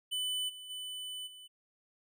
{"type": "tone with level steps", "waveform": "square", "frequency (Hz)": 3000, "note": "F#7", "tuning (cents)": 23, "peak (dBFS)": [-33, -46, -40, -50], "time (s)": [0.11, 1.48], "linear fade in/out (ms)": 20, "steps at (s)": [0.48, 0.69, 1.26], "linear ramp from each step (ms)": 20, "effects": []}